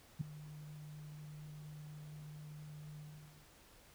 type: tone with ADSR envelope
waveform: sine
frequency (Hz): 150.7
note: D3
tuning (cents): +45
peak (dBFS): -31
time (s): 0.19-3.47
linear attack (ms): 22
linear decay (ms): 4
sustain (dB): -17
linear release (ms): 460
effects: pink hiss -63 dBFS RMS until 3.94 s